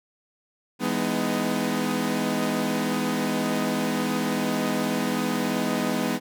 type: chord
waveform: sawtooth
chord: E major seventh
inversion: none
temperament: equal with one note detuned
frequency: 164.81 / 207.7 / 250.4 / 311.1 Hz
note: E3 / G#3 / B3 / D#4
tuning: 0 / 0 / +24 / 0 cents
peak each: -29 / -24 / -23 / -27 dBFS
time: 0.79-6.2 s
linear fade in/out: 50 ms
effects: none